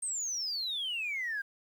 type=exponential sweep; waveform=sine; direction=down; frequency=8680 to 1580 Hz; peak=-31 dBFS; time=0.02-1.42 s; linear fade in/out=10 ms; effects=tanh soft clip ceiling -28 dBFS + 10-bit